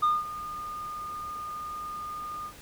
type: tone with ADSR envelope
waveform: sine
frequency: 1219 Hz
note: D#6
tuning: 36 cents flat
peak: -17 dBFS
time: 0.02-2.53 s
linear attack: 15 ms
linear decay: 200 ms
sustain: -17 dB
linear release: 76 ms
effects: tanh soft clip ceiling -19 dBFS + pink hiss -49 dBFS RMS until 2.61 s